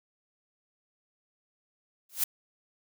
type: noise with exponential growth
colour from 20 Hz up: blue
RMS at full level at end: -22 dBFS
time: 2.09-2.24 s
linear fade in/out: 5 ms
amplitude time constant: 31 ms
effects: none